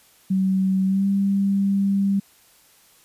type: tone with pitch glide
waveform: sine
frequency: 190 to 197.38 Hz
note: F#3 to G3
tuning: +46 to +12 cents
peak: -17 dBFS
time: 0.3-2.2 s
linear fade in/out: 10 ms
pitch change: +66 cents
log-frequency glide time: 0.86-1.06 s
effects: white hiss -55 dBFS RMS until 3.04 s + resampled to 32000 Hz